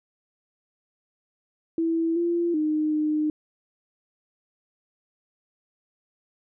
sine tone with pitch steps, 329 / 342.7 / 307 / 305 Hz, E4 / F4 / D#4 / D#4, -3 / -33 / -23 / -34 cents, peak -21 dBFS, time 1.78-3.3 s, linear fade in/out 2 ms, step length 380 ms, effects none

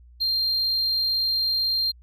triangle tone, 4186 Hz, C8, in tune, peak -19 dBFS, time 0.2-1.92 s, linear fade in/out 20 ms, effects tanh soft clip ceiling -15 dBFS + added 60 Hz sine -47 dBFS peak until 2.02 s

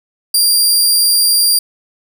20% pulse tone, 4769 Hz, D8, 26 cents sharp, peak -3 dBFS, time 0.34-1.59 s, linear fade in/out 5 ms, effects none

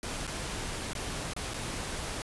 pink noise with dropouts, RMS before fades -36 dBFS, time 0.03-2.22 s, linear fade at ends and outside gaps 1 ms, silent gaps 0.269-0.276 / 0.933-0.951 / 1.335-1.364 / 1.537-1.542 s, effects resampled to 24000 Hz

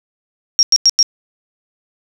sine tone bursts, 5588 Hz, F8, in tune, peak -6 dBFS, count 4, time 0.59-1.028 s, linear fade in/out 0 ms, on 39 ms, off 94 ms, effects none

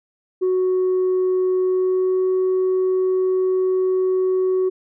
sine tone with pitch glide, 370 to 372.8 Hz, F#4 to F#4, 0 to +13 cents, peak -14 dBFS, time 0.41-4.7 s, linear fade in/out 20 ms, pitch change +13 cents, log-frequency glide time 1.62-2.28 s, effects tanh soft clip ceiling -14 dBFS

